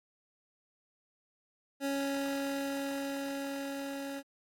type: tone with level ramp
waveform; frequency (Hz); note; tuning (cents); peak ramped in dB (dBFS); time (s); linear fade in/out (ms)
25% pulse; 277.2; C#4; 0; -27 to -34; 1.8-4.23; 50
effects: AAC 64 kbps